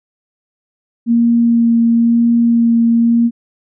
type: tone with vibrato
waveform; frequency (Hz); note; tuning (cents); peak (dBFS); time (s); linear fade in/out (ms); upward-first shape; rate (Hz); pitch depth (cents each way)
sine; 233.1; A#3; 0; -8; 1.06-3.31; 50; sine; 0.99; 11
effects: none